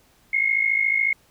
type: tone pair together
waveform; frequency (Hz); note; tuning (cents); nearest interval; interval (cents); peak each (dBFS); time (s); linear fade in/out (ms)
sine; 2131 / 2185; C7 / C#7; +31 / -26; unison; 43; -21; 0.33-1.13; 5
effects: pink hiss -59 dBFS RMS until 1.3 s